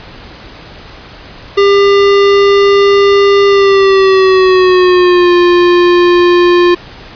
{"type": "tone with pitch glide", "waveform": "square", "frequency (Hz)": [399.8, 352.1], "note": ["G4", "F4"], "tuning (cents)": [34, 14], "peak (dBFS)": -5, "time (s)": [1.57, 6.75], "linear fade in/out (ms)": 10, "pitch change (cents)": -220, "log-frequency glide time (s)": [3.47, 5.33], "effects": ["pink hiss -32 dBFS RMS until 7.15 s", "resampled to 11025 Hz"]}